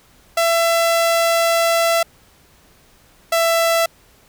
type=tone pair in turn; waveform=sawtooth; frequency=670 / 665.8 Hz; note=E5 / E5; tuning=+28 / +17 cents; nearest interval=unison; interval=11 cents; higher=first; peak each=-10 dBFS; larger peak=neither; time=0.37-2.03 / 3.32-3.86 s; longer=first; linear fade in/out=5 ms; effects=pink hiss -52 dBFS RMS until 4.28 s